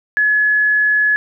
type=tone; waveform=sine; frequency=1700 Hz; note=G#6; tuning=40 cents sharp; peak=-11 dBFS; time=0.17-1.16 s; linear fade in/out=0 ms; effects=none